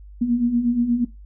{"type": "beating tone pair", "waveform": "sine", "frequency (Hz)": [232.9, 241.3], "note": ["A#3", "B3"], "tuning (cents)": [-1, -40], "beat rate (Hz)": 8.4, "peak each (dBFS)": [-24, -18], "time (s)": [0.21, 1.05], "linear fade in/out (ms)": 10, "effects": ["noise-tail reverb RT60 0.2 s tail -17 dB re dry", "added 50 Hz sine -39 dBFS peak until 1.25 s"]}